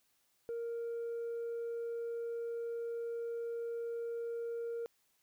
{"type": "tone with tanh clipping", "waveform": "triangle", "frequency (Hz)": 466.2, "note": "A#4", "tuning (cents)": 0, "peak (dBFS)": -37, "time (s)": [0.49, 4.86], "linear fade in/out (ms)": 0, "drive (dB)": 6, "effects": ["white hiss -75 dBFS RMS until 5.22 s"]}